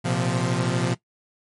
sawtooth chord, Bb suspended second, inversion none, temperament equal with one note detuned, 116.54 / 129.01 / 174.61 Hz, Bb2 / C3 / F3, 0 / -24 / 0 cents, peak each -23 / -21 / -21 dBFS, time 0.04-0.95 s, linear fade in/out 20 ms, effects noise-tail reverb RT60 0.1 s tail -17 dB re dry + MP3 48 kbps

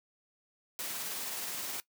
white noise with tremolo, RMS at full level -37 dBFS, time 0.79-1.8 s, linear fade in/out 0 ms, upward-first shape triangle, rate 19 Hz, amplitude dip 25%, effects noise-tail reverb RT60 0.1 s tail -19 dB re dry + high-pass 150 Hz 12 dB/octave

